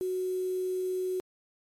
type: tone with quantisation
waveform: sine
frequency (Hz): 370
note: F#4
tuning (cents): 0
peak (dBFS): -28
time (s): 0.01-1.2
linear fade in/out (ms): 0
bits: 8
effects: MP3 64 kbps